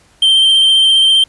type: tone with vibrato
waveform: triangle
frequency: 3136 Hz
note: G7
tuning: in tune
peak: -5 dBFS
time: 0.22-1.24 s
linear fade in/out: 5 ms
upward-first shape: triangle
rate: 15 Hz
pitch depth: 21 cents each way
effects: pink hiss -50 dBFS RMS until 1.28 s + resampled to 24000 Hz